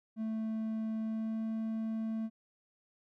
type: tone with pitch glide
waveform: triangle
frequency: 220.6 to 222.1 Hz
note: A3 to A3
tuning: +5 to +16 cents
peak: -31 dBFS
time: 0.16-2.3 s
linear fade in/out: 50 ms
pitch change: +11 cents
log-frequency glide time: 1.01-1.44 s
effects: none